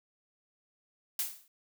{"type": "noise with exponential decay", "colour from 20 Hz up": "blue", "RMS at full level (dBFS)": -29, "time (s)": [1.19, 1.48], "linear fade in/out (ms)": 2, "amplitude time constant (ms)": 63, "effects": []}